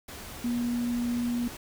sine tone in noise, 240 Hz, B3, 49 cents flat, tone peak -26 dBFS, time 0.44-1.48 s, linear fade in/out 5 ms, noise pink, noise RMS -42 dBFS, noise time 0.08-1.57 s, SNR +13 dB, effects none

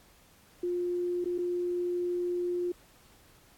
sine tone with dropouts, 353.6 Hz, F4, 22 cents sharp, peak -28 dBFS, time 0.63-2.72 s, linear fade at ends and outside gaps 5 ms, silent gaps 1.244-1.256 / 1.381-1.386 s, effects pink hiss -60 dBFS RMS until 3.57 s + AAC 64 kbps

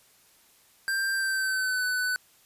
square tone with pitch glide, 1580 to 1499.1 Hz, G6 to F#6, +13 to +22 cents, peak -26 dBFS, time 0.88-2.16 s, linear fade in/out 0 ms, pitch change -91 cents, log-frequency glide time 1.13-1.85 s, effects white hiss -60 dBFS RMS until 2.45 s + resampled to 32000 Hz

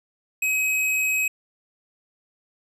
square tone, 2541 Hz, D#7, 36 cents sharp, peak -21 dBFS, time 0.42-1.28 s, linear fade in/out 5 ms, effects resampled to 32000 Hz

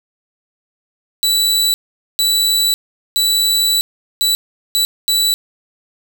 sawtooth tone bursts at uneven times, 3951 Hz, B7, in tune, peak -9 dBFS, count 6, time 1.23-1.74 / 2.19-2.74 / 3.16-3.81 / 4.21-4.35 / 4.75-4.85 / 5.08-5.34 s, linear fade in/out 0 ms, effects none

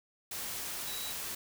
sine tone in noise, 3903 Hz, B7, 21 cents flat, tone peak -42 dBFS, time 0.87-1.12 s, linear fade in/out 5 ms, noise white, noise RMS -39 dBFS, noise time 0.31-1.35 s, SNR -6 dB, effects none

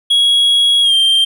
triangle tone with pitch glide, 3322 to 3166 Hz, G#7 to G7, 0 to +17 cents, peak -7 dBFS, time 0.1-1.25 s, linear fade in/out 10 ms, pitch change -83 cents, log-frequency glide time 0.82-0.94 s, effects none

